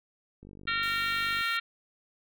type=click train; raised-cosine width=3 ms; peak=-36 dBFS; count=49; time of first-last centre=0.43-1.41 s; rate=49 Hz
type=harmonic tone; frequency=460 Hz; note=A#4; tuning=23 cents flat; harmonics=3 / 4 / 5 / 6 / 7 / 8 / 9; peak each=-31 / -33 / -35 / -37 / -38 / -39 / -40 dBFS; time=0.67-1.6 s; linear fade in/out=10 ms
type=high-pass noise; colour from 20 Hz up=white; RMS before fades=-48 dBFS; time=0.83-1.57 s; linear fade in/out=0 ms; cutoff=570 Hz; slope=24 dB/octave
effects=none